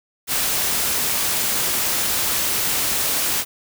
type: noise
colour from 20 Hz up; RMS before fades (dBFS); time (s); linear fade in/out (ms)
white; -21; 0.27-3.45; 50
effects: none